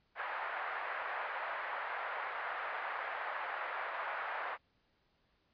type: band-pass noise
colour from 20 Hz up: white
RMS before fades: -40 dBFS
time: 0.15-4.58 s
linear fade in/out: 50 ms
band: 610 to 1800 Hz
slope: 24 dB/octave
effects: pink hiss -75 dBFS RMS until 5.53 s + resampled to 11025 Hz